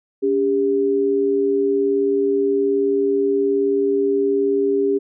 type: tone pair together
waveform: sine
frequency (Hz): 281.5 / 400.3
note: C#4 / G4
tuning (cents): +27 / +36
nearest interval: tritone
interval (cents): 609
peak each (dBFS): -22 / -16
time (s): 0.22-4.99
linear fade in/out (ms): 20
effects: none